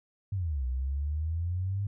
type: exponential two-way sweep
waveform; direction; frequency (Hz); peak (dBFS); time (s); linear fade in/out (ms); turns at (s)
sine; down then up; 103.3 to 61.74 to 102.5; -28; 0.32-1.87; 5; 0.66
effects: none